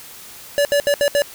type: tone bursts at uneven times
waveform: square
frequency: 574 Hz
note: D5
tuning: 40 cents flat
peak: -14 dBFS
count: 5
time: 0.58-0.65 / 0.72-0.8 / 0.87-0.94 / 1.01-1.08 / 1.15-1.22 s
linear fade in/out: 0 ms
effects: white hiss -39 dBFS RMS until 1.34 s